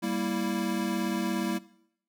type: chord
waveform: square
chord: E diminished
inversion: first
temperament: equal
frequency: 196 / 233.1 / 329.6 Hz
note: G3 / Bb3 / E4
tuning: 0 / 0 / 0 cents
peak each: -33 dBFS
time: 0.02-1.59 s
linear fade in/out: 20 ms
effects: noise-tail reverb RT60 0.7 s tail -19 dB re dry

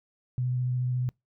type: tone with vibrato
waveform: sine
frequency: 125.5 Hz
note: B2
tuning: 28 cents sharp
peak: -25 dBFS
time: 0.38-1.09 s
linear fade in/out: 0 ms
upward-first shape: sine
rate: 14 Hz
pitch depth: 14 cents each way
effects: noise-tail reverb RT60 0.2 s tail -26 dB re dry

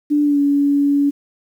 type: tone with pitch glide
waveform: sine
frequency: 293.8 to 284.3 Hz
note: D4 to C#4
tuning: +1 to +44 cents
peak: -12 dBFS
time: 0.1-1.11 s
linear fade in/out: 20 ms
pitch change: -57 cents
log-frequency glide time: 0.23-0.39 s
effects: 8-bit

